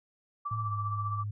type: tone with tremolo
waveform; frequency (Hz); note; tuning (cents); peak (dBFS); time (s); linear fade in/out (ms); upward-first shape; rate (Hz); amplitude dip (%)
sine; 1164; D6; -16; -30; 0.45-1.24; 10; triangle; 15; 65
type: tone with pitch glide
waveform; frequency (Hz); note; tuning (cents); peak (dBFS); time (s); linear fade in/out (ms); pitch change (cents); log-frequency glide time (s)
sine; 110 to 103.83; A2 to G#2; 0 to 0; -32; 0.51-1.31; 5; -100; 0.61-0.7
effects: none